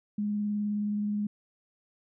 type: tone with vibrato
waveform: sine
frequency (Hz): 207.7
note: G#3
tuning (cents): 0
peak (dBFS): -27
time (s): 0.18-1.27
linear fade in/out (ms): 5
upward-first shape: triangle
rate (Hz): 19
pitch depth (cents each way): 17
effects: none